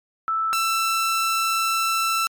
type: tone pair in turn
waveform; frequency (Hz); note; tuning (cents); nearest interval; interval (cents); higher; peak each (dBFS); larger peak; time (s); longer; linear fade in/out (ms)
sine / sawtooth; 1318.5 / 1333.1; E6 / E6; 0 / +19; unison; 19; second; -20 / -16; second; 0.28-0.53 / 0.53-2.27; second; 0
effects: MP3 96 kbps